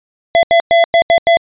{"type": "tone bursts at uneven times", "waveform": "square", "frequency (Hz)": 675, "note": "E5", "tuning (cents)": 41, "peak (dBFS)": -7, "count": 6, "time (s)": [[0.35, 0.43], [0.51, 0.6], [0.71, 0.84], [0.94, 1.02], [1.1, 1.18], [1.27, 1.37]], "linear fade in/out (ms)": 0, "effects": ["resampled to 8000 Hz"]}